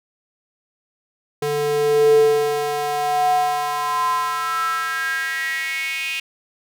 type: tone with high-pass filter sweep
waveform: square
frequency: 146.83 Hz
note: D3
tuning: in tune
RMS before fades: -20 dBFS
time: 1.42-6.2 s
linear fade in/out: 5 ms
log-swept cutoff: 320 to 2600 Hz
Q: 7.5
effects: none